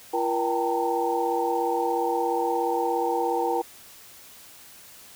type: tone cluster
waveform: sine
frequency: 341.4 / 475.6 / 782 / 888 / 925 Hz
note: F4 / A#4 / G5 / A5 / A#5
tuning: -39 / +35 / -4 / +16 / -14 cents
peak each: -29 / -27 / -27 / -31 / -33 dBFS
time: 0.13-3.62 s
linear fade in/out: 10 ms
effects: white hiss -48 dBFS RMS until 5.15 s